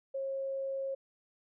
sine tone, 541 Hz, C#5, 42 cents flat, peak -33 dBFS, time 0.14-0.95 s, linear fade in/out 10 ms, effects none

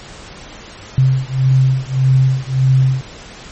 sine beating tone pair, 130.81 / 132.51 Hz, C3 / C3, 0 / +22 cents, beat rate 1.7 Hz, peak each -13 dBFS, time 0.98-3.01 s, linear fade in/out 0 ms, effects pink hiss -35 dBFS RMS until 3.51 s + MP3 32 kbps

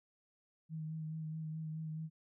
sine tone with vibrato, 157.7 Hz, D#3, 24 cents sharp, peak -39 dBFS, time 0.69-2.1 s, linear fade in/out 50 ms, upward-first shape sine, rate 4.7 Hz, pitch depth 22 cents each way, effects none

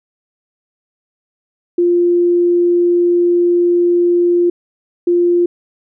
sine tone pair in turn, 349.2 / 349.2 Hz, F4 / F4, 0 / 0 cents, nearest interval unison, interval 0 cents, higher neither, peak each -9 dBFS, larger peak neither, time 1.78-4.5 / 5.07-5.46 s, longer first, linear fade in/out 5 ms, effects none

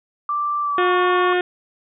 sine tone with pitch glide, 1174.7 to 1114.5 Hz, D6 to C#6, 0 to +9 cents, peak -19 dBFS, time 0.29-1.33 s, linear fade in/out 2 ms, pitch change -91 cents, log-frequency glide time 0.62-0.93 s
harmonic tone, 359.4 Hz, F4, 50 cents sharp, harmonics 1 / 2 / 3 / 4 / 5 / 6 / 7 / 8 / 9 / 10, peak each -18 / -24 / -35 / -26 / -26 / -36 / -33 / -38 / -34 / -40 dBFS, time 0.78-1.41 s, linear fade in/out 2 ms
effects none

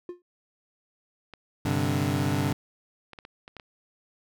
triangle tone with exponential decay, 354.2 Hz, F4, 24 cents sharp, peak -28 dBFS, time 0.09-0.22 s, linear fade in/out 2 ms, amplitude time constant 28 ms
clicks, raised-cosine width 0.3 ms, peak -27 dBFS, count 11, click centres 1.337 / 1.74 / 2.029 / 2.228 / 2.317 / 3.133 / 3.188 / 3.251 / 3.479 / 3.567 / 3.598 s
25% pulse chord, G suspended fourth, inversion none, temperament equal, 98 / 130.81 / 146.83 Hz, G2 / C3 / D3, 0 / 0 / 0 cents, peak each -25 dBFS, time 1.65-2.53 s, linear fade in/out 5 ms
effects none

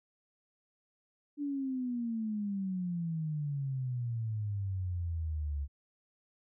sine exponential sweep, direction down, 293.7 to 69.4 Hz, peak -32 dBFS, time 1.37-5.68 s, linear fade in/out 50 ms, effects none

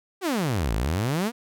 sawtooth exponential two-way sweep, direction down then up, 406 to 50.3 to 250.4 Hz, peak -19 dBFS, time 0.21-1.32 s, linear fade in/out 50 ms, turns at 0.74 s, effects none

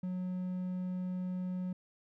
triangle tone, 182.7 Hz, F#3, 22 cents flat, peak -32 dBFS, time 0.03-1.73 s, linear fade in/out 5 ms, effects none

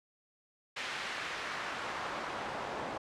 pink noise with band-pass filter sweep, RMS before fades -39 dBFS, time 0.76-2.98 s, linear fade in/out 10 ms, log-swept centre 2200 to 720 Hz, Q 1, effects low-pass 8000 Hz 12 dB/octave

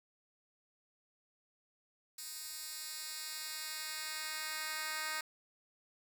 10% pulse tone with high-pass filter sweep, 311.1 Hz, D#4, in tune, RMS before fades -42 dBFS, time 2.18-5.21 s, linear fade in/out 5 ms, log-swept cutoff 6200 to 1600 Hz, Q 0.77, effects 10-bit

